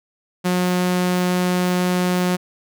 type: tone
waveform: sawtooth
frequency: 180.4 Hz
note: F#3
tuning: 44 cents flat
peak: -13 dBFS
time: 0.44-2.37 s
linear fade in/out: 20 ms
effects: none